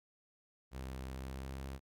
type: tone with pitch glide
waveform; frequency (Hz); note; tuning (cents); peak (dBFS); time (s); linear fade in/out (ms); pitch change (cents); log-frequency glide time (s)
sawtooth; 65.41 to 67.21; C2 to C2; 0 to +47; -38; 0.71-1.8; 50; +47; 1.11-1.68
effects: Opus 48 kbps